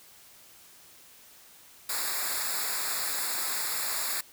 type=noise with comb filter; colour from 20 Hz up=white; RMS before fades=-31 dBFS; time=1.89-4.21 s; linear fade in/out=5 ms; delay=0.33 ms; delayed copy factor=-0.9; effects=white hiss -54 dBFS RMS until 4.32 s